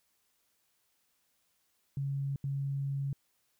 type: tone bursts at uneven times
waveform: sine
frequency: 138.59 Hz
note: C#3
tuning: in tune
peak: -31 dBFS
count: 2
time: 1.97-2.36 / 2.44-3.13 s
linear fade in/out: 2 ms
effects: white hiss -75 dBFS RMS until 3.59 s